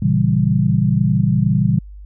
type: chord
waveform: sine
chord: A# diminished seventh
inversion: none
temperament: equal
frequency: 116.54 / 138.59 / 164.81 / 196 Hz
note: A#2 / C#3 / E3 / G3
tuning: 0 / 0 / 0 / 0 cents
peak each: -18 dBFS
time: 0.02-1.79 s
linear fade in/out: 5 ms
effects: added 50 Hz sine -33 dBFS peak until 2.05 s